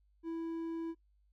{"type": "tone", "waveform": "triangle", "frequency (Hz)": 329.6, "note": "E4", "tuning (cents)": 0, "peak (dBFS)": -34, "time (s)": [0.23, 0.95], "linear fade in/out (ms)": 50, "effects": ["noise-tail reverb RT60 0.1 s tail -19 dB re dry", "added 50 Hz sine -67 dBFS peak until 1.32 s"]}